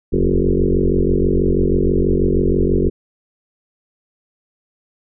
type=tone with frequency modulation; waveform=sine; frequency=203.9 Hz; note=G#3; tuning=32 cents flat; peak=-12 dBFS; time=0.12-2.9 s; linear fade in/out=20 ms; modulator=46.2 Hz; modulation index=4.9; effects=none